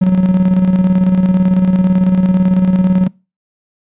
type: tone with tremolo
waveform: triangle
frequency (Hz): 185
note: F#3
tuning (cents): 0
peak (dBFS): -4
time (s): 0.01-3.08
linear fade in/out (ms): 10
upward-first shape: square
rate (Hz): 18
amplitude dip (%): 45
effects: noise-tail reverb RT60 0.3 s tail -25 dB re dry + resampled to 8000 Hz